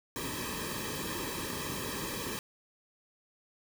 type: noise with comb filter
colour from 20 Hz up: pink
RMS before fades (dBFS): -37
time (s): 0.16-2.39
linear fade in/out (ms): 0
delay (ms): 1.4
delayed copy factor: -0.95
effects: none